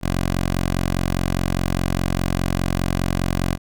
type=tone; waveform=10% pulse; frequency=44.91 Hz; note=F1; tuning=49 cents sharp; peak=-11 dBFS; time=0.01-3.58 s; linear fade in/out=50 ms; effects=none